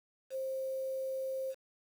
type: tone with quantisation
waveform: sine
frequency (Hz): 529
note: C5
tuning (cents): +19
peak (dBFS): -34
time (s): 0.3-1.55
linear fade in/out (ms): 50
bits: 9
effects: none